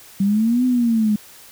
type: exponential two-way sweep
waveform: sine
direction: up then down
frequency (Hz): 192.3 to 255.6 to 207.3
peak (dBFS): -14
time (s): 0.2-1.16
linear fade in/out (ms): 5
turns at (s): 0.65
effects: white hiss -44 dBFS RMS until 1.51 s